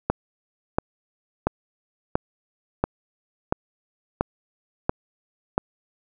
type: click train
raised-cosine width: 1 ms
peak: -5 dBFS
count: 9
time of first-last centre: 0.1-5.579 s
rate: 1.46 Hz
effects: none